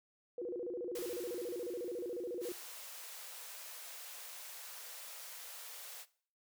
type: tone with vibrato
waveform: sine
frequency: 415.3 Hz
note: G#4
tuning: in tune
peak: -38 dBFS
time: 0.38-2.52 s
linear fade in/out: 2 ms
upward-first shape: square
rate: 14 Hz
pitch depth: 270 cents each way
type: noise with exponential decay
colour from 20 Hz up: white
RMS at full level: -47 dBFS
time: 0.95-3.67 s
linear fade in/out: 5 ms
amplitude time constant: 590 ms
type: high-pass noise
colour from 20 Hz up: white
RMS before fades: -49 dBFS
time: 2.4-6.06 s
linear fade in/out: 50 ms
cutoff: 450 Hz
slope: 96 dB/octave
effects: noise-tail reverb RT60 0.5 s tail -19 dB re dry